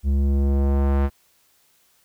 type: tone with low-pass filter sweep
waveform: square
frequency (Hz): 69.3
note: C#2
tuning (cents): 0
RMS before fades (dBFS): -19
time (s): 0.03-1.1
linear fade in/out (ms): 50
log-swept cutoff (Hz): 170 to 1700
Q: 0.8
effects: white hiss -61 dBFS RMS until 2.04 s